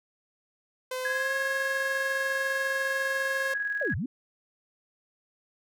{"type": "tone with pitch glide", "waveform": "sawtooth", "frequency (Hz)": [512, 535.6], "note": ["C5", "C5"], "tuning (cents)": [-38, 40], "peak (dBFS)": -27, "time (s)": [0.91, 3.54], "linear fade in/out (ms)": 5, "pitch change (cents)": 78, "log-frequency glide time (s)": [1.05, 1.33]}
{"type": "tone with tremolo", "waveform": "sine", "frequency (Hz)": 1661.2, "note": "G#6", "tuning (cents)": 0, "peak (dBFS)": -26, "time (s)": [1.05, 3.94], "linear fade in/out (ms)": 2, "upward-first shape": "square", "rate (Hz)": 20, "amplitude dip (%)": 40}
{"type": "linear two-way sweep", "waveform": "sine", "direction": "down then up", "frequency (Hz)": [634, 72, 283], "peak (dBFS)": -28, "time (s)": [3.81, 4.06], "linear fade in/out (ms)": 5, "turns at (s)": 3.95}
{"effects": []}